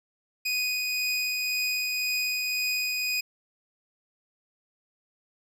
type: tone with tremolo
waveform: 25% pulse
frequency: 2489 Hz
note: D#7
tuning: in tune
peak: -21 dBFS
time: 0.45-3.21 s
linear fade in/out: 10 ms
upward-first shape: triangle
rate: 1.9 Hz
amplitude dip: 25%
effects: none

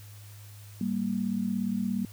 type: tone pair together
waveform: sine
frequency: 196 / 233.1 Hz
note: G3 / A#3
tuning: 0 / 0 cents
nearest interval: minor third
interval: 300 cents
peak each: -29 / -30 dBFS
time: 0.81-2.05 s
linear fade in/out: 2 ms
effects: added 103 Hz sine -45 dBFS peak until 2.12 s + white hiss -54 dBFS RMS until 2.12 s

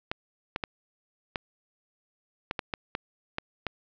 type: clicks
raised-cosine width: 0.3 ms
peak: -13 dBFS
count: 10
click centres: 0.115 / 0.561 / 0.638 / 1.358 / 2.511 / 2.592 / 2.738 / 2.951 / 3.384 / 3.667 s
effects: low-pass 4000 Hz 12 dB/octave

